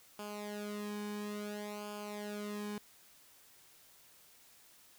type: tone with flanger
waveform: sawtooth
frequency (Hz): 207.7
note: G#3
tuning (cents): 0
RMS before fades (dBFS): -42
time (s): 0.19-2.78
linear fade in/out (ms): 2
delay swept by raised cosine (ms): 0.51 to 1.51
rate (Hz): 0.58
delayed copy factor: -0.8
effects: white hiss -62 dBFS RMS until 4.98 s